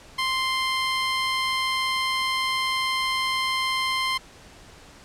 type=tone; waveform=15% pulse; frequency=1046.5 Hz; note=C6; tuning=in tune; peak=-16 dBFS; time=0.18-4.18 s; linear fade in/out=10 ms; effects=pink hiss -48 dBFS RMS until 5.04 s + low-pass 8000 Hz 12 dB/octave